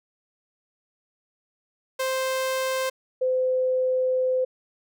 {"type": "tone pair in turn", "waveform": ["sawtooth", "sine"], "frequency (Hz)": [523.3, 512.8], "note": ["C5", "C5"], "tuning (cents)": [0, -35], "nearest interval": "unison", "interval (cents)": 35, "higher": "first", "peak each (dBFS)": -20, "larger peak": "neither", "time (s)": [[1.99, 2.9], [3.21, 4.45]], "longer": "second", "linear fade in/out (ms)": 10, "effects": []}